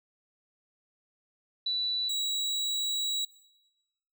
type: tone pair in turn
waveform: sine / 35% pulse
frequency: 3959 / 3889 Hz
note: B7 / B7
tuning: +3 / -27 cents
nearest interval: unison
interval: 30 cents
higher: first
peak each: -27 / -26 dBFS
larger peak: second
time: 1.66-2.09 / 2.09-3.25 s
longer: second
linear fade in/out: 5 ms
effects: noise-tail reverb RT60 1.0 s tail -19 dB re dry